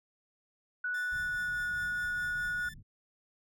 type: tone with pitch glide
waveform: sine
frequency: 1474 to 1455.4 Hz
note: F#6 to F#6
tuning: -7 to -29 cents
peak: -31 dBFS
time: 0.84-2.69 s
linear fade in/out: 5 ms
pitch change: -22 cents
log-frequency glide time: 1.13-1.64 s
type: tone with tremolo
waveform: sawtooth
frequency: 1760 Hz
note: A6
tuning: in tune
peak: -40 dBFS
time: 0.94-2.74 s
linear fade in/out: 5 ms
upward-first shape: triangle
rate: 4.8 Hz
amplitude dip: 55%
type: low-pass noise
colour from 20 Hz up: pink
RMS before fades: -50 dBFS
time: 1.11-2.83 s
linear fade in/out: 20 ms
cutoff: 190 Hz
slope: 24 dB/octave
effects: none